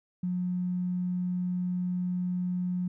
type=tone with tanh clipping; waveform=triangle; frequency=180 Hz; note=F#3; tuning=47 cents flat; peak=-27 dBFS; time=0.23-2.88 s; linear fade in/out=5 ms; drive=3 dB; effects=none